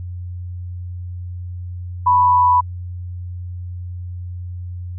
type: tone with frequency modulation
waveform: sine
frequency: 987.8 Hz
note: B5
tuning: in tune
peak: -10 dBFS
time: 2.06-2.61 s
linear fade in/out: 10 ms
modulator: 94 Hz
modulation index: 0.36
effects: added 89 Hz sine -26 dBFS peak until 4.98 s